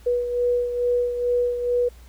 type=beating tone pair; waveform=sine; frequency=486.8 / 489.1 Hz; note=B4 / B4; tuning=-25 / -17 cents; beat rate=2.3 Hz; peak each=-20 / -28 dBFS; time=0.06-1.89 s; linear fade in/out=10 ms; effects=added 60 Hz sine -43 dBFS peak until 2.08 s + pink hiss -54 dBFS RMS until 2.08 s